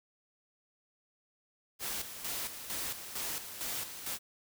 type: noise with tremolo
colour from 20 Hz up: white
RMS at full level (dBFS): -37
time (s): 1.79-4.19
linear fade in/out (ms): 50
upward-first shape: square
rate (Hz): 2.2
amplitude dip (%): 60
effects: none